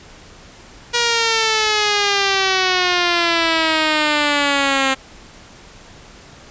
5% pulse exponential sweep, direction down, 479.3 to 265 Hz, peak -3 dBFS, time 0.93-4.95 s, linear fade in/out 20 ms, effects pink hiss -42 dBFS RMS until 6.5 s + resampled to 16000 Hz

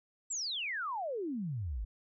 sine exponential sweep, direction down, 7902 to 47.31 Hz, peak -34 dBFS, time 0.3-1.85 s, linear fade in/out 10 ms, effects none

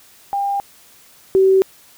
sine tone pair in turn, 800 / 382.5 Hz, G5 / G4, +35 / -42 cents, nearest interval octave + minor second, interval 1277 cents, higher first, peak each -17 / -9 dBFS, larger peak second, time 0.33-0.6 / 1.35-1.62 s, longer neither, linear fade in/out 0 ms, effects white hiss -48 dBFS RMS until 1.97 s

